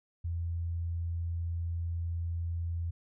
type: tone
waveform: sine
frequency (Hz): 84.6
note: E2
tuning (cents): +45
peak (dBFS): -31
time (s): 0.24-2.91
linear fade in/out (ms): 10
effects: none